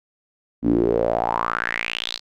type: tone with band-pass filter sweep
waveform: sawtooth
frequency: 57.5 Hz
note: A#1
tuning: 23 cents flat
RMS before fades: -22 dBFS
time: 0.62-2.2 s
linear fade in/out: 50 ms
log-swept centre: 250 to 4500 Hz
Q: 6
effects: none